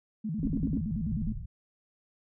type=tone with vibrato; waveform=sine; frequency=185 Hz; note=F#3; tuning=in tune; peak=-30 dBFS; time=0.24-1.33 s; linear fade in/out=10 ms; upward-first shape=square; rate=9.7 Hz; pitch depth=270 cents each way
type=low-pass noise; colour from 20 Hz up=pink; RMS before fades=-36 dBFS; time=0.38-1.46 s; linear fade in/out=10 ms; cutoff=160 Hz; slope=48 dB/octave
type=tone bursts; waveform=sine; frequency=268.6 Hz; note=C4; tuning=46 cents sharp; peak=-28 dBFS; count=4; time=0.43-0.774 s; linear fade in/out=2 ms; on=44 ms; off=56 ms
effects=none